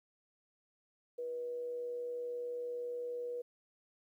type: tone with amplitude modulation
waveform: sine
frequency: 485.3 Hz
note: B4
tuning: 30 cents flat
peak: -36 dBFS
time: 1.18-3.42 s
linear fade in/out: 10 ms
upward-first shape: sine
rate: 139 Hz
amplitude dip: 25%
effects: 12-bit